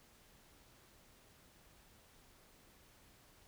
silence, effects pink hiss -65 dBFS RMS until 3.47 s

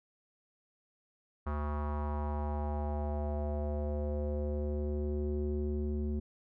square tone with low-pass filter sweep, 74 Hz, D2, 14 cents sharp, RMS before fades -34 dBFS, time 1.46-6.2 s, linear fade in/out 10 ms, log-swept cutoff 1200 to 300 Hz, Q 3.6, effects none

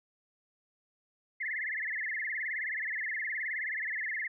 sine tone with vibrato, 1915 Hz, A#6, 46 cents sharp, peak -32 dBFS, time 1.4-4.28 s, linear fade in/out 10 ms, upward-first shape sine, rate 19 Hz, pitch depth 190 cents each way, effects none

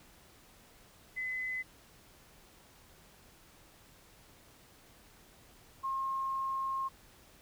sine tone pair in turn, 2023 / 1071.6 Hz, B6 / C6, +41 / +41 cents, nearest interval major seventh, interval 1100 cents, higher first, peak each -34 / -32 dBFS, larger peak second, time 1.16-1.63 / 5.83-6.89 s, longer second, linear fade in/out 20 ms, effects pink hiss -60 dBFS RMS until 7.41 s

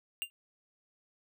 square tone with exponential decay, 2794 Hz, F7, in tune, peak -29 dBFS, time 0.22-0.3 s, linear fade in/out 0 ms, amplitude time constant 17 ms, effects none

